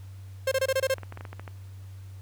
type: tone bursts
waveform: 45% pulse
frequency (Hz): 531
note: C5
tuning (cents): +25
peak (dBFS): -22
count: 7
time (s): 0.47-0.942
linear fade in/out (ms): 5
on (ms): 46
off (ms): 25
type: clicks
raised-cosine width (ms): 0.5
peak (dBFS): -25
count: 9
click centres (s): 0.983 / 1.033 / 1.124 / 1.174 / 1.209 / 1.252 / 1.33 / 1.396 / 1.478
effects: added 96 Hz sine -40 dBFS peak until 2.21 s + pink hiss -59 dBFS RMS until 2.21 s